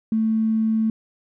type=tone with tanh clipping; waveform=triangle; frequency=221 Hz; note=A3; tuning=8 cents sharp; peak=-17 dBFS; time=0.12-0.9 s; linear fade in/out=2 ms; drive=3 dB; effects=none